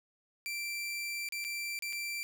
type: tone with dropouts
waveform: sawtooth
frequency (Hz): 2349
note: D7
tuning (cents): 0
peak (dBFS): -32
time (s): 0.46-2.23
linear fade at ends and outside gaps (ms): 0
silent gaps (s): 1.288-1.323 / 1.442-1.448 / 1.79-1.823 / 1.926-1.93
effects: none